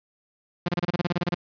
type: tone bursts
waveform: sawtooth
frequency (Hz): 174.61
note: F3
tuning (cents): 0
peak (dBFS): -18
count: 13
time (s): 0.66-1.346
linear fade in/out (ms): 5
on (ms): 26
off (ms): 29
effects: resampled to 11025 Hz + 8-bit